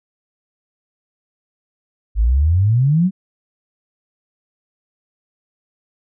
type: exponential sweep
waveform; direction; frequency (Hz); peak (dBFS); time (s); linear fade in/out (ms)
sine; up; 50 to 196; -11; 2.15-3.11; 50
effects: none